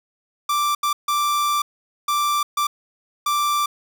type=tone bursts at uneven times; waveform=45% pulse; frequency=1174.7 Hz; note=D6; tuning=in tune; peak=-18 dBFS; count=6; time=0.49-0.75 / 0.83-0.93 / 1.08-1.62 / 2.08-2.43 / 2.57-2.67 / 3.26-3.66 s; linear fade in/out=5 ms; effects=none